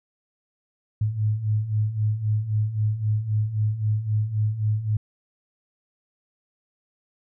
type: beating tone pair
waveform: sine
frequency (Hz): 104.7 / 108.5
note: G#2 / A2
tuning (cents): +15 / -24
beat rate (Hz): 3.8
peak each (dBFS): -27 / -22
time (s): 1.01-4.97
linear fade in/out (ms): 5
effects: none